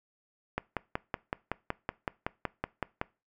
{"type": "click train", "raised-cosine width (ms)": 0.5, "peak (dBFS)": -15, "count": 14, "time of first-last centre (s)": [0.58, 3.014], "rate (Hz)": 5.34, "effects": ["noise-tail reverb RT60 0.3 s tail -22 dB re dry"]}